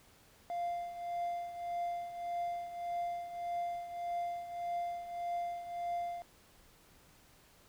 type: tone with tremolo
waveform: triangle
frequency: 696 Hz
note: F5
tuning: 6 cents flat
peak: -30 dBFS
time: 0.5-6.22 s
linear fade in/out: 0 ms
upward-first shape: triangle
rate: 1.7 Hz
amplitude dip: 75%
effects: tanh soft clip ceiling -27 dBFS + pink hiss -63 dBFS RMS until 7.68 s